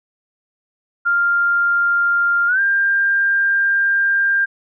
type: tone with pitch glide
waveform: sine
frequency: 1396.9 to 1595.4 Hz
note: F6 to G6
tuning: 0 to +30 cents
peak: -13 dBFS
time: 1.05-4.46 s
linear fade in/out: 20 ms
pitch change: +230 cents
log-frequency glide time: 2.47-2.6 s
effects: none